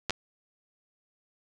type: clicks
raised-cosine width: 0.2 ms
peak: -11 dBFS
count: 2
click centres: 0.097 / 0.106 s
effects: none

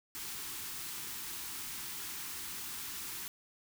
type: band-stop noise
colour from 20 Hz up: white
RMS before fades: -42 dBFS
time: 0.15-3.28 s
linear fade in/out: 0 ms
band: 420 to 820 Hz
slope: 48 dB/octave
effects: none

